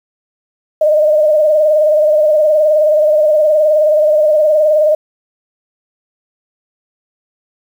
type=tone with vibrato; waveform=sine; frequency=611 Hz; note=D#5; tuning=32 cents flat; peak=-7 dBFS; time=0.81-4.95 s; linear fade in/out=5 ms; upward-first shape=sine; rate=19 Hz; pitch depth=54 cents each way; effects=7-bit